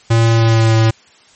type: tone with pitch glide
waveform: square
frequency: 114.5 to 111.95 Hz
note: A#2 to A2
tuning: -31 to +30 cents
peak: -9 dBFS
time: 0.1-0.91 s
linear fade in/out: 10 ms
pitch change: -39 cents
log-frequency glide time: 0.32-0.75 s
effects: white hiss -47 dBFS RMS until 1.35 s + MP3 32 kbps